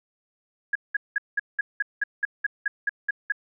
sine tone bursts, 1661.2 Hz, G#6, in tune, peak -20 dBFS, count 13, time 0.73-3.322 s, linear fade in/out 5 ms, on 24 ms, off 190 ms, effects none

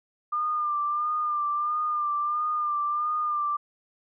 sine tone with vibrato, 1200 Hz, D6, 37 cents sharp, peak -24 dBFS, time 0.32-3.57 s, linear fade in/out 10 ms, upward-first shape sine, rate 1.5 Hz, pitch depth 37 cents each way, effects none

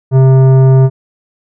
sine tone with tanh clipping, 132.2 Hz, C3, 18 cents sharp, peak -5 dBFS, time 0.11-0.9 s, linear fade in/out 50 ms, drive 13 dB, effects none

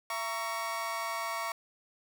30% pulse chord, A# diminished, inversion second, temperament just, 671.3 / 932.3 / 1118.8 Hz, E5 / A#5 / C#6, +31 / 0 / +16 cents, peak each -36 / -36 / -33 dBFS, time 0.1-1.52 s, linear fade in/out 2 ms, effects none

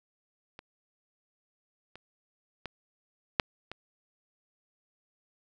clicks, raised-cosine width 0.3 ms, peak -28 / -30 / -21 / -6 / -23 dBFS, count 5, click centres 0.591 / 1.956 / 2.657 / 3.398 / 3.716 s, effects none

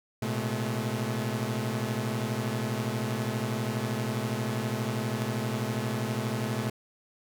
sawtooth tone cluster, 114.5 / 126.9 / 214.5 Hz, A#2 / B2 / A3, -31 / +47 / -44 cents, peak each -29 dBFS, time 0.22-6.7 s, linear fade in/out 5 ms, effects none

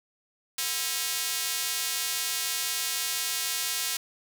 square tone with high-pass filter, 147 Hz, D3, 2 cents sharp, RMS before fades -30 dBFS, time 0.58-3.97 s, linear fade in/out 5 ms, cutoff 3600 Hz, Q 0.55, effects none

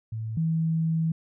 sine tone pair in turn, 110.9 / 162.15 Hz, A2 / E3, +14 / -28 cents, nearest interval perfect fifth, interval 658 cents, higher second, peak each -29 / -22 dBFS, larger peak second, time 0.12-0.37 / 0.37-1.12 s, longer second, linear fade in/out 5 ms, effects none

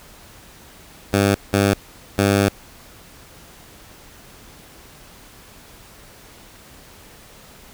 10% pulse tone bursts at uneven times, 100 Hz, G2, 35 cents sharp, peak -6 dBFS, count 3, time 1.13-1.35 / 1.53-1.74 / 2.18-2.49 s, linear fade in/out 5 ms, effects pink hiss -45 dBFS RMS until 7.73 s

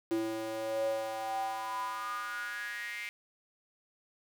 square tone with high-pass filter sweep, 110.8 Hz, A2, 13 cents sharp, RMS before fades -36 dBFS, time 0.11-3.09 s, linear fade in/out 0 ms, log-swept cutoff 350 to 2200 Hz, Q 8, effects none

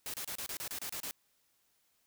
white noise bursts, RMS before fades -40 dBFS, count 10, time 0.06-1.11 s, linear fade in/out 0 ms, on 78 ms, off 30 ms, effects white hiss -74 dBFS RMS until 2.06 s

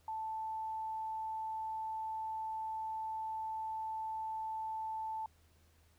sine tone, 880 Hz, A5, in tune, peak -37 dBFS, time 0.08-5.26 s, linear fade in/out 2 ms, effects added 80 Hz sine -66 dBFS peak until 5.98 s + pink hiss -71 dBFS RMS until 5.98 s

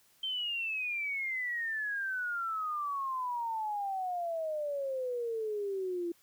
sine exponential sweep, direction down, 3136 to 337.6 Hz, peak -32 dBFS, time 0.23-6.12 s, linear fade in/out 5 ms, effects white hiss -66 dBFS RMS until 6.22 s

